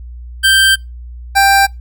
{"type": "tone pair in turn", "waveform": "25% pulse", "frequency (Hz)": [1568, 788.5], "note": ["G6", "G5"], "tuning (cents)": [0, 10], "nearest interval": "octave", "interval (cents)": 1190, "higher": "first", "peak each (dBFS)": -3, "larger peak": "neither", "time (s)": [[0.43, 0.76], [1.35, 1.67]], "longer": "first", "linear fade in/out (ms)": 20, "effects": ["noise-tail reverb RT60 0.2 s tail -24 dB re dry", "added 60 Hz sine -27 dBFS peak until 1.8 s"]}